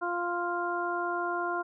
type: harmonic tone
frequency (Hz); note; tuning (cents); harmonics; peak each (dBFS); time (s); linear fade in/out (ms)
349.2; F4; 0; 1 / 2 / 3 / 4; -34 / -34 / -34 / -34; 0.01-1.63; 20
effects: none